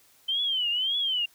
sine tone with vibrato, 3085 Hz, G7, 28 cents flat, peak -24 dBFS, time 0.28-1.26 s, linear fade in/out 10 ms, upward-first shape triangle, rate 1.8 Hz, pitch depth 180 cents each way, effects white hiss -60 dBFS RMS until 1.34 s

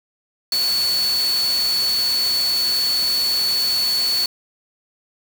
sine tone in noise, 4435 Hz, C#8, in tune, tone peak -17 dBFS, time 0.52-4.26 s, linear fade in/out 2 ms, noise white, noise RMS -28 dBFS, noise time 0.52-4.26 s, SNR +8 dB, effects none

